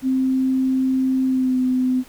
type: tone with pitch glide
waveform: sine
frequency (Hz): 261.6 to 255.3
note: C4 to C4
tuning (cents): 0 to -42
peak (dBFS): -16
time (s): 0.02-2.04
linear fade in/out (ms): 50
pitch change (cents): -42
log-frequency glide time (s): 1.25-1.58
effects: pink hiss -47 dBFS RMS until 2.08 s